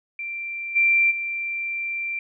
sine tone with level steps, 2358 Hz, D7, 6 cents sharp, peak -28 / -15 / -25 dBFS, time 0.19-2.19 s, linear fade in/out 2 ms, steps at 0.75 / 1.1 s, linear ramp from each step 20 ms, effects none

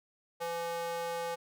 square tone with high-pass filter, 168.8 Hz, E3, 41 cents sharp, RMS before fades -36 dBFS, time 0.4-1.36 s, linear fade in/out 20 ms, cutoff 630 Hz, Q 9.9, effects none

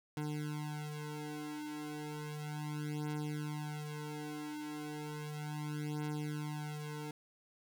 25% pulse beating tone pair, 150 / 150.34 Hz, D3 / D3, +37 / +41 cents, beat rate 0.34 Hz, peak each -38 / -39 dBFS, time 0.17-7.11 s, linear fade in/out 2 ms, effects none

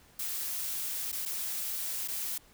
blue noise with dropouts, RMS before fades -35 dBFS, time 0.19-2.38 s, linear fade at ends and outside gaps 5 ms, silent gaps 1.118-1.126 / 1.254-1.258 / 2.077-2.083 s, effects pink hiss -60 dBFS RMS until 2.53 s

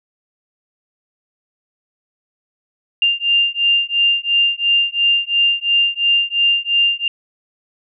sine beating tone pair, 2794 / 2796.9 Hz, F7 / F7, 0 / +2 cents, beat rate 2.9 Hz, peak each -16 / -16 dBFS, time 3.02-7.08 s, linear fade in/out 2 ms, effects none

